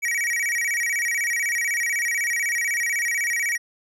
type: tone with vibrato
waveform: square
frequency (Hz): 2076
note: C7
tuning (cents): -14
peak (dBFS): -22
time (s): 0.02-3.58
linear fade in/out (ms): 20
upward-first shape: square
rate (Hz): 16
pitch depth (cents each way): 160
effects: low-pass 12000 Hz 12 dB/octave